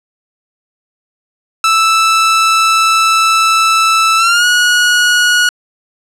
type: tone with pitch glide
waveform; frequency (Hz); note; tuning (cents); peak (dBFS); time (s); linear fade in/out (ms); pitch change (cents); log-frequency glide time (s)
sawtooth; 1318.5 to 1454.5; E6 to F#6; 0 to -30; -4; 1.64-5.49; 2; +170; 4.17-4.45
effects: low-pass 9000 Hz 12 dB/octave